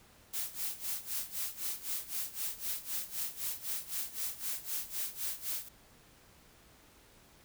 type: noise with tremolo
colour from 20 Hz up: blue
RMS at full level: -35 dBFS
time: 0.33-5.69 s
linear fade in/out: 10 ms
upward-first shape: sine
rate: 3.9 Hz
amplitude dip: 85%
effects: pink hiss -61 dBFS RMS until 7.44 s